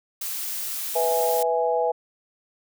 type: noise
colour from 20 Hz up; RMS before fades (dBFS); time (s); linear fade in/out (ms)
blue; -30; 0.21-1.43; 5
type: chord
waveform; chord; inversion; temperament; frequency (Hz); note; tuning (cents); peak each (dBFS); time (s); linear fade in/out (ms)
sine; E major; second; equal with one note detuned; 493.9 / 656.6 / 830.6; B4 / E5 / G#5; 0 / -7 / 0; -23 / -25 / -25; 0.95-1.92; 10
effects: none